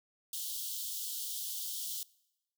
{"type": "high-pass noise", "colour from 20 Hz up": "white", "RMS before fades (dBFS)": -39, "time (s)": [0.33, 2.03], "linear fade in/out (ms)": 2, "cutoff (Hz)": 3000, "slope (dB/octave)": 96, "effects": ["noise-tail reverb RT60 0.9 s tail -23 dB re dry"]}